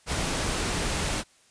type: noise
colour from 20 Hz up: pink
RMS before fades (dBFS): -28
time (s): 0.06-1.24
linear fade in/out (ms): 50
effects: white hiss -60 dBFS RMS until 1.5 s + resampled to 22050 Hz